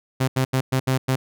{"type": "tone bursts at uneven times", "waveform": "sawtooth", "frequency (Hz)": 130.9, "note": "C3", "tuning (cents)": 1, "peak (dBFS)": -14, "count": 6, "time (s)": [[0.2, 0.28], [0.36, 0.45], [0.53, 0.61], [0.72, 0.8], [0.87, 0.98], [1.08, 1.16]], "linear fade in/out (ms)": 10, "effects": []}